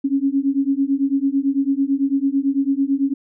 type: beating tone pair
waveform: sine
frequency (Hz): 270.8 / 279.8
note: C#4 / C#4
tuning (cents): -40 / +16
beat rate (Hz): 9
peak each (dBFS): -19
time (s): 0.04-3.14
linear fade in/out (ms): 10
effects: none